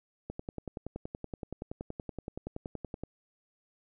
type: click train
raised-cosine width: 2 ms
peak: -24 dBFS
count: 30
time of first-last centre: 0.3-3.036 s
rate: 10.6 Hz
effects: none